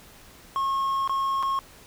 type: tone with dropouts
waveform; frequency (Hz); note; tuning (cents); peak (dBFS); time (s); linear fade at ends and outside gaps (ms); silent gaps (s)
triangle; 1085; C#6; -37; -21; 0.56-1.59; 0; 1.076-1.095 / 1.427-1.432
effects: pink hiss -50 dBFS RMS until 1.86 s